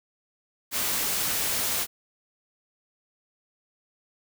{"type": "noise", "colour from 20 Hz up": "white", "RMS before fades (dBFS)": -27, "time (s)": [0.71, 1.87], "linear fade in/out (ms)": 50, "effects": []}